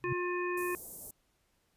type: tone with exponential growth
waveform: sine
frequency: 130.81 Hz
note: C3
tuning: in tune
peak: -29 dBFS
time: 0-0.13 s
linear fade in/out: 5 ms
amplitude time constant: 27 ms
type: harmonic tone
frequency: 356.2 Hz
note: F4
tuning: 34 cents sharp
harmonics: 1 / 3 / 5 / 7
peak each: -33 / -38 / -40 / -41 dBFS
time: 0.04-0.75 s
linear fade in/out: 0 ms
type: band-stop noise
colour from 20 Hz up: white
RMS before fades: -44 dBFS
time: 0.57-1.11 s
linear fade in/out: 5 ms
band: 660 to 8000 Hz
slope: 24 dB/octave
effects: pink hiss -74 dBFS RMS until 1.76 s + resampled to 32000 Hz